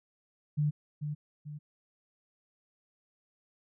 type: tone with echo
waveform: sine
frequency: 148.8 Hz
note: D3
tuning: 23 cents sharp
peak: -25 dBFS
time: 0.57-0.71 s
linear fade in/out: 20 ms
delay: 440 ms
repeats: 2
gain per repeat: -7 dB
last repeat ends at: 1.59 s
effects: none